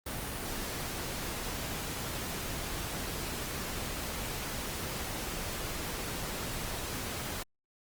pink noise, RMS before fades -37 dBFS, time 0.06-7.43 s, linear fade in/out 5 ms, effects Opus 32 kbps

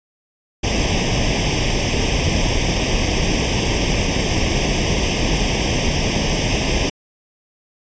pink noise with comb filter, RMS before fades -18 dBFS, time 0.63-6.9 s, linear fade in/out 10 ms, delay 0.36 ms, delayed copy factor +0.95, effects resampled to 16000 Hz

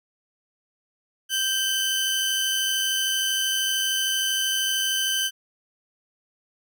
sawtooth tone pair together, 1568 / 3043 Hz, G6 / F#7, 0 / +48 cents, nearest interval major seventh, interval 1148 cents, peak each -25 / -20 dBFS, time 1.29-5.31 s, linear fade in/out 50 ms, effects none

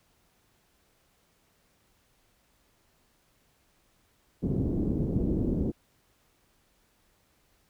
white low-pass noise, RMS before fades -28 dBFS, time 4.42-5.72 s, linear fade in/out 20 ms, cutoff 330 Hz, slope 24 dB/octave, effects pink hiss -68 dBFS RMS until 7.69 s

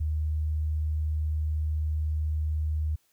sine tone, 77 Hz, D#2, 17 cents flat, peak -25 dBFS, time 0-2.96 s, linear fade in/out 10 ms, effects white hiss -69 dBFS RMS until 3.12 s

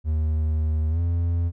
triangle tone with pitch glide, 77.78 to 85.31 Hz, D#2 to F2, 0 to -40 cents, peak -18 dBFS, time 0.04-1.52 s, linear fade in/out 50 ms, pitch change +160 cents, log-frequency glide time 0.89-1 s, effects none

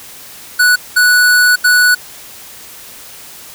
square tone bursts at uneven times, 1476 Hz, F#6, 5 cents flat, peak -7 dBFS, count 3, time 0.59-0.76 / 0.96-1.56 / 1.64-1.95 s, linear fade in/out 10 ms, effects white hiss -34 dBFS RMS until 3.54 s

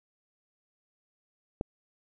click, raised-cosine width 2 ms, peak -17 dBFS, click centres 1.611 s, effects none

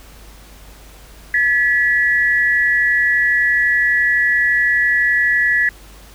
sine tone pair together, 1714 / 1945.8 Hz, A6 / B6, -46 / -26 cents, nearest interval major second, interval 220 cents, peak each -15 dBFS, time 1.34-5.69 s, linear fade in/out 2 ms, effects added 50 Hz sine -41 dBFS peak until 6.14 s + pink hiss -44 dBFS RMS until 6.14 s

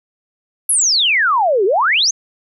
sine exponential two-way sweep, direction down then up, 11470 to 361.9 to 6680 Hz, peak -11 dBFS, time 0.69-2.11 s, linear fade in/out 5 ms, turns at 1.65 s, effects none

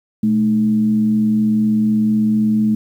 sine tone with frequency modulation, 215.8 Hz, A3, 33 cents flat, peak -12 dBFS, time 0.23-2.75 s, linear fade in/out 5 ms, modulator 95.9 Hz, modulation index 0.34, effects 8-bit

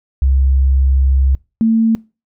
sine tone pair in turn, 66.8 / 224.7 Hz, C2 / A3, +36 / +37 cents, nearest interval octave + major sixth, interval 2101 cents, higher second, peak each -9 dBFS, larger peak neither, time 0.22-1.35 / 1.61-1.95 s, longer first, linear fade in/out 0 ms, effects noise-tail reverb RT60 0.3 s tail -24 dB re dry

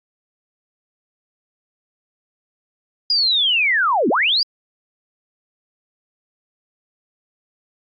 sine linear two-way sweep, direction down then up, 4945 to 207.7 to 4945 Hz, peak -14 dBFS, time 3.1-4.43 s, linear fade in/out 2 ms, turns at 4.09 s, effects AAC 64 kbps

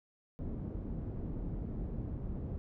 pink low-pass noise, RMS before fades -39 dBFS, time 0.39-2.58 s, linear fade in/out 0 ms, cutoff 290 Hz, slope 12 dB/octave, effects none

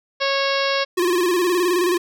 harmonic tone, 550 Hz, C#5, 14 cents flat, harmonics 1 / 2 / 3 / 4 / 5 / 6 / 7 / 8 / 9 / 10, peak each -22 / -25 / -27 / -28 / -29 / -30 / -30 / -31 / -32 / -32 dBFS, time 0.2-0.85 s, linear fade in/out 20 ms
square tone with vibrato, 355.3 Hz, F4, 30 cents sharp, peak -17 dBFS, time 0.97-1.98 s, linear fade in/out 10 ms, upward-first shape square, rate 19 Hz, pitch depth 58 cents each way
effects none

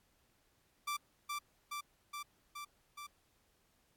sawtooth tone with echo, 1172 Hz, D6, 4 cents flat, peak -32 dBFS, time 0.87-0.97 s, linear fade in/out 10 ms, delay 420 ms, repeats 5, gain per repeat -2 dB, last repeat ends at 3.07 s, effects pink hiss -74 dBFS RMS until 3.96 s + AAC 64 kbps

